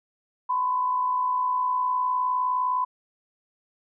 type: tone pair together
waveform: sine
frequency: 1004.3 / 1064 Hz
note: B5 / C6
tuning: +29 / +29 cents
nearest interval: minor second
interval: 100 cents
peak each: -22 / -33 dBFS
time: 0.49-2.85 s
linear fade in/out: 10 ms
effects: none

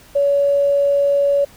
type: tone with tanh clipping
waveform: triangle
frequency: 565 Hz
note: C#5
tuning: 33 cents sharp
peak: -12 dBFS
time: 0.15-1.45 s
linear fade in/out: 10 ms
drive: 3 dB
effects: pink hiss -46 dBFS RMS until 1.56 s

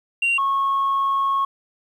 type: tone pair in turn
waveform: sine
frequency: 2761 / 1095.7 Hz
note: F7 / C#6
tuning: -20 / -20 cents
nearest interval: octave + major third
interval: 1600 cents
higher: first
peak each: -15 / -16 dBFS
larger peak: first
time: 0.22-0.38 / 0.38-1.45 s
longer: second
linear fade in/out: 5 ms
effects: tanh soft clip ceiling -15 dBFS + 9-bit

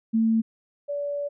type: tone pair in turn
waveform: sine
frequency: 224.2 / 575.2 Hz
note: A3 / D5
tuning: +33 / -36 cents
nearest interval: octave + major third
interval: 1631 cents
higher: second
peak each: -18 / -26 dBFS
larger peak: first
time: 0.13-0.42 / 0.88-1.29 s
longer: second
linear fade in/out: 20 ms
effects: none

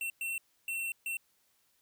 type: tone bursts at uneven times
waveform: square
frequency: 2708 Hz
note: E7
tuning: 46 cents sharp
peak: -34 dBFS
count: 4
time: 0.01-0.1 / 0.21-0.38 / 0.68-0.92 / 1.06-1.17 s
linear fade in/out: 2 ms
effects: white hiss -72 dBFS RMS until 1.81 s

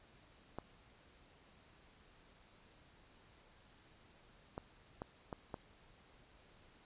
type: clicks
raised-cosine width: 1 ms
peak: -28 dBFS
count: 5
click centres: 0.586 / 4.579 / 5.019 / 5.328 / 5.542 s
effects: pink hiss -65 dBFS RMS until 6.85 s + resampled to 8000 Hz

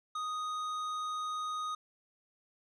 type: tone with tanh clipping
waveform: triangle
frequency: 1244.5 Hz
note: D#6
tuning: in tune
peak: -36 dBFS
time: 0.15-1.75 s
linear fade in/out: 5 ms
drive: 15 dB
effects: none

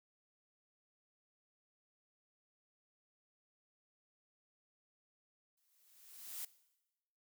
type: noise with exponential growth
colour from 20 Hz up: blue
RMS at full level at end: -42 dBFS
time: 5.57-6.45 s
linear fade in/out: 5 ms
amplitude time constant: 190 ms
effects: noise-tail reverb RT60 1.0 s tail -19 dB re dry

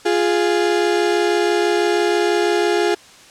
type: tone pair together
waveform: 35% pulse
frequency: 349.2 / 415.3 Hz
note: F4 / G#4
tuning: 0 / 0 cents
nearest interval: minor third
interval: 300 cents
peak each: -16 dBFS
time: 0.05-2.95 s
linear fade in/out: 10 ms
effects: white hiss -44 dBFS RMS until 3.3 s + low-pass 7000 Hz 12 dB/octave

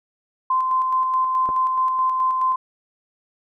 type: tone with tremolo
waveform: sine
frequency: 1036 Hz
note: C6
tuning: 17 cents flat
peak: -16 dBFS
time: 0.5-2.56 s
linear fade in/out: 5 ms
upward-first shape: square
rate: 4.7 Hz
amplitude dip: 30%
type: clicks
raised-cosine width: 1 ms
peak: -16 / -26 dBFS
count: 2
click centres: 1.49 / 1.501 s
effects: none

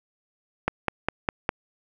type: click train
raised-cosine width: 0.5 ms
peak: -7 dBFS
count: 5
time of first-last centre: 0.68-1.491 s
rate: 4.93 Hz
effects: 8-bit

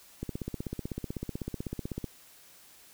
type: click train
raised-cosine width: 3 ms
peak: -21 dBFS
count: 30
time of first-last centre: 0.23-2.042 s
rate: 16 Hz
effects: white hiss -56 dBFS RMS until 2.93 s

